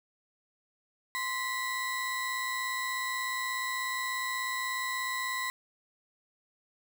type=tone pair together; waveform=35% pulse; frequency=1039 / 1961.4 Hz; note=C6 / B6; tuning=-12 / -12 cents; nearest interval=major seventh; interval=1100 cents; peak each=-33 / -32 dBFS; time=1.15-5.5 s; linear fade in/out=0 ms; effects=none

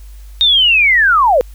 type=linear sweep; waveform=sine; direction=down; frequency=3721 to 465.7 Hz; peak=-7 dBFS; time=0.41-1.41 s; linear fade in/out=0 ms; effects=added 50 Hz sine -31 dBFS peak until 1.54 s + white hiss -49 dBFS RMS until 1.54 s

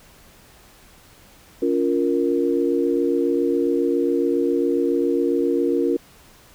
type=chord; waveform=sine; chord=Bb minor; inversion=first; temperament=equal with one note detuned; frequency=281.9 / 349.2 / 466.2 Hz; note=Db4 / F4 / Bb4; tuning=+29 / 0 / 0 cents; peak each=-22 / -21 / -22 dBFS; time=1.62-5.97 s; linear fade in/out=5 ms; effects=pink hiss -50 dBFS RMS until 6.54 s

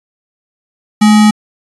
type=tone with sample-and-hold; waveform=sine; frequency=213.9 Hz; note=A3; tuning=49 cents flat; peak=-3 dBFS; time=1.01-1.31 s; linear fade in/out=10 ms; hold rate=1050 Hz; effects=resampled to 24000 Hz

